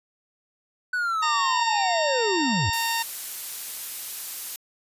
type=linear sweep; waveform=triangle; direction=down; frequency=1500 to 76.8 Hz; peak=-21 dBFS; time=0.93-2.7 s; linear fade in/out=5 ms
type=harmonic tone; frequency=919 Hz; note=A#5; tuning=25 cents flat; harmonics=1 / 2 / 3 / 4 / 5 / 6 / 8; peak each=-27 / -30 / -32 / -33 / -34 / -35 / -36 dBFS; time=1.22-3.03 s; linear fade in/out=10 ms
type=noise; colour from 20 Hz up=blue; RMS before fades=-32 dBFS; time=2.73-4.56 s; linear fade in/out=2 ms
effects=resampled to 32000 Hz